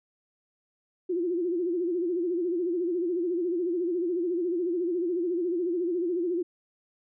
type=tone with vibrato; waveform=sine; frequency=349.2 Hz; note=F4; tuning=in tune; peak=-25 dBFS; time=1.09-6.43 s; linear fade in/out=10 ms; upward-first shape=sine; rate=14 Hz; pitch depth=100 cents each way; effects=none